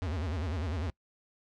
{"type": "tone with vibrato", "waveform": "square", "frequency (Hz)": 83.3, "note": "E2", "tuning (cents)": 19, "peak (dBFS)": -32, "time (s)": [0.02, 0.9], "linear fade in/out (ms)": 0, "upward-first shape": "sine", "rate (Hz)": 10, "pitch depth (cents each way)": 250, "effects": ["noise-tail reverb RT60 0.1 s tail -25 dB re dry", "low-pass 5000 Hz 12 dB/octave"]}